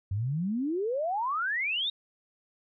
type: exponential sweep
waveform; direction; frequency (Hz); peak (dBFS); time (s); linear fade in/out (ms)
sine; up; 92.3 to 3802; -27; 0.11-1.9; 5
effects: none